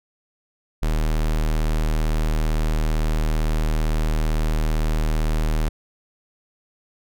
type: tone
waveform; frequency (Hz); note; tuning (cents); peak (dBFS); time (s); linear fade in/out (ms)
square; 38.89; D#1; 0; -19; 0.82-5.69; 10
effects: none